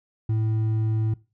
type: tone with hard clipping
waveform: triangle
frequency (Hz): 110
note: A2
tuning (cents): 0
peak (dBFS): -22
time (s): 0.29-1.14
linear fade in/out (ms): 5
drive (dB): 8
effects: noise-tail reverb RT60 0.3 s tail -21 dB re dry